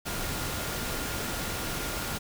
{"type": "tone in noise", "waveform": "sine", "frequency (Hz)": 1411, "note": "F6", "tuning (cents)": 17, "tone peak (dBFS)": -43, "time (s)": [0.05, 2.19], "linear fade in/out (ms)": 20, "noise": "pink", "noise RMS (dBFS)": -33, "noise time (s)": [0.05, 2.19], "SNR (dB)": -13, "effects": []}